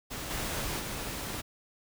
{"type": "noise with level steps", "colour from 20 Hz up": "pink", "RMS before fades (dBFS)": [-38, -34, -37], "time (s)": [0.1, 1.42], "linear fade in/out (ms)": 20, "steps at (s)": [0.3, 0.79], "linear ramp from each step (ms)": 10, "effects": []}